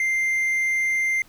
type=tone; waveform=triangle; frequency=2093 Hz; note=C7; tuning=in tune; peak=-18 dBFS; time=0-1.22 s; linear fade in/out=2 ms; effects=pink hiss -54 dBFS RMS until 1.28 s